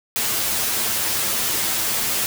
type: noise with comb filter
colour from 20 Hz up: white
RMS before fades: -22 dBFS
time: 0.16-2.26 s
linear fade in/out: 0 ms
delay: 9.1 ms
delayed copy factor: +0.7
effects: none